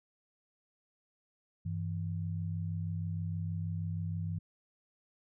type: tone pair together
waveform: sine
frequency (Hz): 97.3 / 163.64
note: G2 / E3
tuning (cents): -12 / -12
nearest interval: major sixth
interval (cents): 900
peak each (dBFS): -35 / -37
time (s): 1.65-4.39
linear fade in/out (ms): 10
effects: none